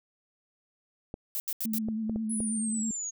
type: clicks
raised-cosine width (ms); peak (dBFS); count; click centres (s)
2; -23; 5; 1.141 / 1.886 / 2.096 / 2.16 / 2.404
type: noise bursts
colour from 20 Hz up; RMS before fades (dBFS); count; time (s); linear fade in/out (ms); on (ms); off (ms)
violet; -32; 4; 1.35-1.784; 0; 50; 78
type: tone with vibrato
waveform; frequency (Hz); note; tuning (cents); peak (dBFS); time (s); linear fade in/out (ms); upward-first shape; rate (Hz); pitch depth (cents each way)
sine; 220; A3; 0; -29; 1.65-2.91; 2; sine; 9.3; 39
type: exponential sweep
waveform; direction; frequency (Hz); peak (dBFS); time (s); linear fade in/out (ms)
sine; down; 10340 to 6590; -32; 2.29-3.11; 20
effects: none